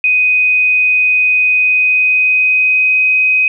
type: tone with pitch glide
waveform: sine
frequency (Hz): 2500 to 2516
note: D#7 to D#7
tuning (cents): +8 to +19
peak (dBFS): -8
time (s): 0.04-3.48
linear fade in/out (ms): 2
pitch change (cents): +11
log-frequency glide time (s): 1.57-3.03
effects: none